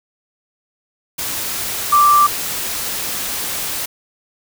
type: tone in noise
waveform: sine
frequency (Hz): 1174.7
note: D6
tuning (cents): 0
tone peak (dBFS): -8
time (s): 1.92-2.27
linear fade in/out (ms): 10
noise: white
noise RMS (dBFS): -23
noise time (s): 1.18-3.86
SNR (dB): +12
effects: none